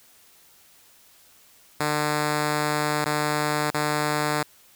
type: tone with dropouts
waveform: 5% pulse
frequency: 150 Hz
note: D3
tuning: 37 cents sharp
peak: -11 dBFS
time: 1.8-4.43 s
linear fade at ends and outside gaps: 5 ms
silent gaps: 3.045-3.058 / 3.705-3.743 s
effects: white hiss -55 dBFS RMS until 4.75 s